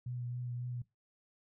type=tone with vibrato; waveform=sine; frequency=122.6 Hz; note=B2; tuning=12 cents flat; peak=-37 dBFS; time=0.06-0.82 s; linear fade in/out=5 ms; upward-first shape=triangle; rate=3.7 Hz; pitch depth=22 cents each way; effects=noise-tail reverb RT60 0.2 s tail -19 dB re dry